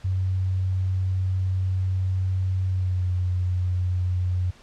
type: tone with pitch glide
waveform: sine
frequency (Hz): 93.5 to 90.68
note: F#2 to F#2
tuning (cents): +19 to -34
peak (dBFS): -21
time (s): 0.04-4.51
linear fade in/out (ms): 10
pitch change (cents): -53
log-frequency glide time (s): 2.68-3.08
effects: pink hiss -52 dBFS RMS until 4.62 s + low-pass 6000 Hz 12 dB/octave